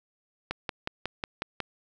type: click train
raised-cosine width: 0.3 ms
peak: -14 dBFS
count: 7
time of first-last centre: 0.51-1.603 s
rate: 5.49 Hz
effects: none